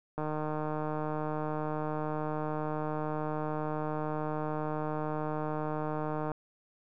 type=click train; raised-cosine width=1 ms; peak=-21 dBFS; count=940; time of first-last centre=0.18-6.317 s; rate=153 Hz; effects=none